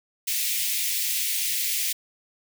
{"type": "high-pass noise", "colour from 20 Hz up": "white", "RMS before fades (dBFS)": -26, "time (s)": [0.27, 1.93], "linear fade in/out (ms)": 10, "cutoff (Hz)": 2000, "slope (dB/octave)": 48, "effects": []}